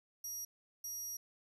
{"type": "tone bursts at uneven times", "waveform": "25% pulse", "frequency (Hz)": 5700, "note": "F8", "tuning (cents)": 34, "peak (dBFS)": -36, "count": 2, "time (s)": [[0.24, 0.45], [0.84, 1.17]], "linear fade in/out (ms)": 5, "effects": []}